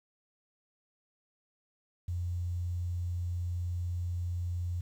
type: tone with quantisation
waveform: sine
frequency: 87.9 Hz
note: F2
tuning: 12 cents sharp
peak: -31 dBFS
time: 2.08-4.81 s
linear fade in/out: 5 ms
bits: 10
effects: none